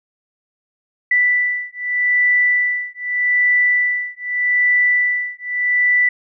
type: beating tone pair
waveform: sine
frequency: 1975.5 / 1976.32 Hz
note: B6 / B6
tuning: 0 / +1 cents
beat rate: 0.82 Hz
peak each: -17 dBFS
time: 1.11-6.09 s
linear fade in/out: 5 ms
effects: none